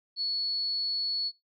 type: tone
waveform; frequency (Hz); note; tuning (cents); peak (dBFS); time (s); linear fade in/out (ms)
sine; 4400; C#8; -14; -27; 0.16-1.32; 50
effects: noise-tail reverb RT60 0.2 s tail -21 dB re dry + MP3 64 kbps